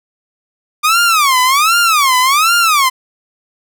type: tone with vibrato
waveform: sawtooth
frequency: 1188 Hz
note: D6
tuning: 20 cents sharp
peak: -5 dBFS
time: 0.83-2.9 s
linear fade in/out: 20 ms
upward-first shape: sine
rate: 1.3 Hz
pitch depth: 290 cents each way
effects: none